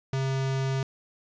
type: tone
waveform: square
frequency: 134 Hz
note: C3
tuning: 42 cents sharp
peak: -26 dBFS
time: 0.13-0.83 s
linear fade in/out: 2 ms
effects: resampled to 16000 Hz + 9-bit